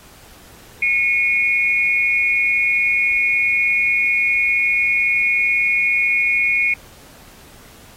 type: tone pair together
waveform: sine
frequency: 2179 / 2449 Hz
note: C#7 / D#7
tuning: -30 / -28 cents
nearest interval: major second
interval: 202 cents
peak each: -17 dBFS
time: 0.82-6.74 s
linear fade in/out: 5 ms
effects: pink hiss -45 dBFS RMS until 7.96 s + AAC 48 kbps